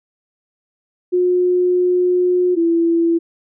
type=tone pair in turn; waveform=sine; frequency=360 / 335.1 Hz; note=F#4 / E4; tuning=-47 / +29 cents; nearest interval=minor second; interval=124 cents; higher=first; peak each=-12 dBFS; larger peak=neither; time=1.12-2.56 / 2.56-3.19 s; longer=first; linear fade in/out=20 ms; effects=none